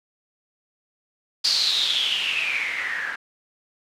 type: noise with low-pass filter sweep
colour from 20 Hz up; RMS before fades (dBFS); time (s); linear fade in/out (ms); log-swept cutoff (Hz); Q
blue; -24; 1.44-3.16; 10; 4700 to 1600; 9
effects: none